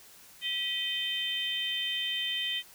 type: tone cluster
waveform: sine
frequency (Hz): 1948 / 2502 / 3106 / 3598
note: B6 / D#7 / G7 / A7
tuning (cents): -24 / +9 / -17 / +38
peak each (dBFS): -38 / -39 / -31 / -38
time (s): 0.41-2.63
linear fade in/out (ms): 50
effects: white hiss -54 dBFS RMS until 2.74 s